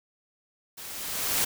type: noise with level ramp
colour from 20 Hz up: white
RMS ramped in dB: -42 to -24 dBFS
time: 0.77-1.45 s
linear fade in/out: 10 ms
effects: none